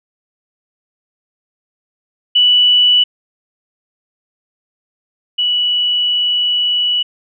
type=tone pair in turn; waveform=sine; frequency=2960 / 2946 Hz; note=F#7 / F#7; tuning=0 / -8 cents; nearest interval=unison; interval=8 cents; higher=first; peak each=-7 / -12 dBFS; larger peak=first; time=2.35-3.04 / 5.38-7.03 s; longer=second; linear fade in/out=10 ms; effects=none